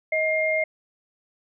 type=tone pair together; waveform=sine; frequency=631 / 2120 Hz; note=D#5 / C7; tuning=+24 / +22 cents; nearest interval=octave + major sixth; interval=2098 cents; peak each=-23 dBFS; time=0.12-0.64 s; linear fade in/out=5 ms; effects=none